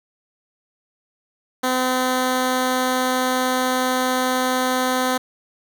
10% pulse tone, 255.5 Hz, C4, 41 cents flat, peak -10 dBFS, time 1.63-5.18 s, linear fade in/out 10 ms, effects none

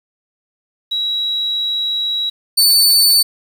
sine / sawtooth tone pair in turn, 3878 / 4505 Hz, B7 / C#8, -32 / +27 cents, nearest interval minor third, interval 259 cents, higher second, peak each -16 / -6 dBFS, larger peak second, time 0.91-2.3 / 2.57-3.23 s, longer first, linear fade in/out 10 ms, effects 7-bit

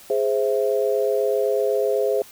sine chord, Ab augmented, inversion none, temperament equal, 415.3 / 523.3 / 659.3 Hz, Ab4 / C5 / E5, 0 / 0 / 0 cents, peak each -21 / -22 / -26 dBFS, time 0.1-2.22 s, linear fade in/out 2 ms, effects white hiss -46 dBFS RMS until 2.31 s

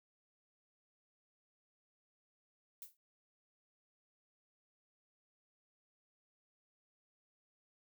violet noise with exponential decay, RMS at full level -45 dBFS, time 2.82-2.97 s, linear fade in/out 1 ms, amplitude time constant 31 ms, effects none

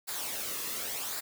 white noise with flanger, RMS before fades -36 dBFS, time 0.07-1.21 s, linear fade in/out 20 ms, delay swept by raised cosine 0.33 to 1.33 ms, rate 0.9 Hz, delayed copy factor -0.55, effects none

